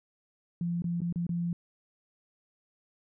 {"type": "tone with dropouts", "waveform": "sine", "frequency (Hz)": 172, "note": "F3", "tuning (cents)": -26, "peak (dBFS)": -28, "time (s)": [0.61, 1.53], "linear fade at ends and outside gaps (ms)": 2, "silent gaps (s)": [[0.821, 0.842], [1.005, 1.017], [1.126, 1.158], [1.267, 1.292]], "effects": []}